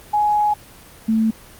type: tone pair in turn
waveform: sine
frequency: 837 / 221.7 Hz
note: G#5 / A3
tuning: +13 / +13 cents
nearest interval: octave + major seventh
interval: 2300 cents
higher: first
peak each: -14 dBFS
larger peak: neither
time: 0.13-0.54 / 1.08-1.31 s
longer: first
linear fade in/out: 10 ms
effects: pink hiss -43 dBFS RMS until 1.59 s + Opus 24 kbps